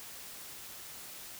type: silence
effects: white hiss -47 dBFS RMS until 1.39 s